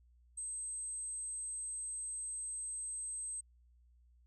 sine tone, 8260 Hz, C9, 23 cents flat, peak -39 dBFS, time 0.37-3.41 s, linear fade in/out 10 ms, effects added 60 Hz sine -63 dBFS peak until 4.26 s

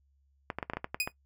clicks, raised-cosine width 0.5 ms, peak -18 dBFS, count 9, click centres 0.502 / 0.586 / 0.628 / 0.699 / 0.735 / 0.77 / 0.844 / 0.945 / 1.075 s
sawtooth tone with exponential decay, 2489 Hz, D#7, in tune, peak -21 dBFS, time 1-1.12 s, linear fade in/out 2 ms, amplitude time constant 24 ms
effects noise-tail reverb RT60 0.1 s tail -19 dB re dry + added 69 Hz sine -66 dBFS peak until 1.25 s

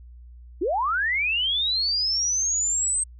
sine linear sweep, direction up, 300 to 8372 Hz, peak -21 dBFS, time 0.61-3.04 s, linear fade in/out 10 ms, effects added 60 Hz sine -42 dBFS peak until 3.19 s

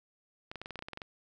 clicks, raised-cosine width 0.3 ms, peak -25 dBFS, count 12, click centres 0.515 / 0.557 / 0.616 / 0.659 / 0.707 / 0.757 / 0.791 / 0.824 / 0.885 / 0.933 / 0.974 / 1.018 s, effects none

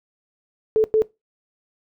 sine tone bursts at uneven times, 436.8 Hz, A4, 13 cents flat, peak -13 dBFS, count 2, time 0.76-0.84 / 0.94-1.02 s, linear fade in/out 0 ms, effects noise-tail reverb RT60 0.2 s tail -20 dB re dry

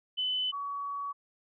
sine tone pair in turn, 3017 / 1130.1 Hz, F#7 / C#6, +33 / +33 cents, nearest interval octave + perfect fourth, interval 1700 cents, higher first, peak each -28 / -33 dBFS, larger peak first, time 0.17-0.52 / 0.52-1.13 s, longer second, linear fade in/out 20 ms, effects none

